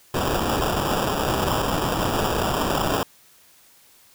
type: noise with sample-and-hold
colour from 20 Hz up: violet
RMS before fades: -23 dBFS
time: 0.14-3.03 s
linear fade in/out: 2 ms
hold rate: 2100 Hz
effects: white hiss -54 dBFS RMS until 4.14 s